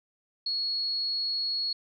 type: tone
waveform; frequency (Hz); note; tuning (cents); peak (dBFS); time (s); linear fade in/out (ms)
sine; 4338; C#8; -38; -27; 0.46-1.73; 5
effects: none